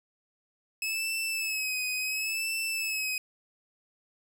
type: tone with vibrato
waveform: sawtooth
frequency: 2583 Hz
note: E7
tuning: 36 cents flat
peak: -26 dBFS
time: 0.82-3.18 s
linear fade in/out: 2 ms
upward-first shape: sine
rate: 0.71 Hz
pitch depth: 54 cents each way
effects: none